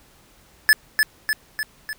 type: tone with echo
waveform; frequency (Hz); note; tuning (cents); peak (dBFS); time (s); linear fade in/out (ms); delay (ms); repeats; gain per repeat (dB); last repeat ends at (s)
square; 1730; A6; -30; -11; 0.69-0.73; 0; 300; 4; -4; 1.93
effects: pink hiss -54 dBFS RMS until 1.98 s